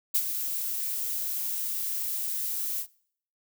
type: noise with ADSR envelope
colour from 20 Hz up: violet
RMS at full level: -22 dBFS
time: 0.14-2.87 s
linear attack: 15 ms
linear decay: 57 ms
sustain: -9 dB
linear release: 77 ms
effects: noise-tail reverb RT60 0.6 s tail -23 dB re dry